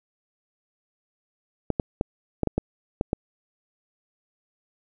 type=clicks; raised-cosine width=2 ms; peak=-9 dBFS; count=8; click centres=1.703 / 1.798 / 2.011 / 2.433 / 2.473 / 2.58 / 3.011 / 3.131 s; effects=none